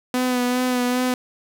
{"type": "tone with vibrato", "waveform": "sawtooth", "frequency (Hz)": 249.6, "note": "B3", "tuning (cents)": 19, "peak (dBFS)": -15, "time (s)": [0.14, 1.14], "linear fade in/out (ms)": 2, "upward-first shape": "sine", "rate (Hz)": 2.5, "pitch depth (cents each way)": 25, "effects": ["8-bit"]}